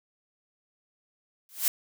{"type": "noise with exponential growth", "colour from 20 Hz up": "blue", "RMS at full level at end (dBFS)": -20, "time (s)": [1.49, 1.68], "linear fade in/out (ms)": 1, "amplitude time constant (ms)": 41, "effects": []}